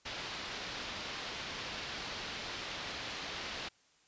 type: low-pass noise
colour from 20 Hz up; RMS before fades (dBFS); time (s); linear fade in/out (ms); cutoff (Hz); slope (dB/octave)
white; -42; 0.05-3.69; 10; 4600; 24
effects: white hiss -68 dBFS RMS until 4.07 s + resampled to 16000 Hz